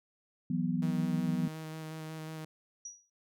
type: chord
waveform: sine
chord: E suspended second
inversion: none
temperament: equal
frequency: 164.81 / 185 / 246.9 Hz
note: E3 / F#3 / B3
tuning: 0 / 0 / 0 cents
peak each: -33 dBFS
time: 0.5-1.48 s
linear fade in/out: 5 ms
type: tone with vibrato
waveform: sawtooth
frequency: 157.9 Hz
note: D#3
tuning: 26 cents sharp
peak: -36 dBFS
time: 0.82-2.45 s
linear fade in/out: 5 ms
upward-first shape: square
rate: 5.5 Hz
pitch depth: 11 cents each way
type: tone with exponential decay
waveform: sine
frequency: 5800 Hz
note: F#8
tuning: 35 cents flat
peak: -38 dBFS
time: 2.85-3.1 s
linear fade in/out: 5 ms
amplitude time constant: 53 ms
effects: none